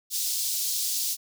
pink high-pass noise, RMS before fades -28 dBFS, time 0.1-1.17 s, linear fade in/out 50 ms, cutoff 4300 Hz, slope 24 dB/octave, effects none

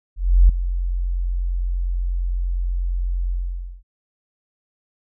sine tone with ADSR envelope, 44.27 Hz, F1, 24 cents sharp, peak -6 dBFS, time 0.16-3.83 s, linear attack 330 ms, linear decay 6 ms, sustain -13 dB, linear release 520 ms, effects none

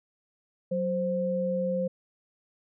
sine tone pair together, 185.24 / 523.3 Hz, F#3 / C5, +2 / 0 cents, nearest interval octave + tritone, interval 1798 cents, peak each -30 / -27 dBFS, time 0.71-1.88 s, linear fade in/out 10 ms, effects none

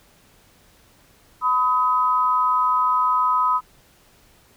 sine tone pair together, 1003.2 / 1264 Hz, B5 / D#6, +27 / +27 cents, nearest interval major third, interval 400 cents, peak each -19 dBFS, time 1.41-3.61 s, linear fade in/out 50 ms, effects pink hiss -55 dBFS RMS until 4.56 s

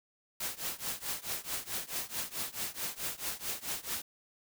white noise with tremolo, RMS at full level -34 dBFS, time 0.4-4.02 s, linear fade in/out 5 ms, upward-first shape triangle, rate 4.6 Hz, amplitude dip 95%, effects none

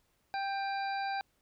harmonic tone with a mistuned harmonic, 787 Hz, G5, 7 cents sharp, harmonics 1 / 2 / 3 / 5 / 6, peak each -33 / -40 / -45 / -49 / -48 dBFS, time 0.34-1.21 s, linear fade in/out 0 ms, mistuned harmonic 3, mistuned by +24 cents, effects pink hiss -74 dBFS RMS until 1.41 s

